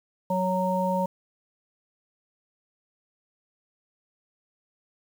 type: harmonic tone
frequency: 185 Hz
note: F#3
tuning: in tune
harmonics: 1 / 3 / 5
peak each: -27 / -27 / -27 dBFS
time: 0.3-1.06 s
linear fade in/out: 5 ms
effects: 8-bit